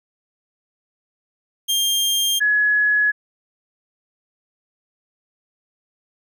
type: tone pair in turn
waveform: sawtooth / sine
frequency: 3200 / 1689.8 Hz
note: G7 / G#6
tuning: +35 / +30 cents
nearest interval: major seventh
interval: 1105 cents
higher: first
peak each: -14 dBFS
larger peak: neither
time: 1.68-2.4 / 2.4-3.12 s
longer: neither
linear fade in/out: 20 ms
effects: none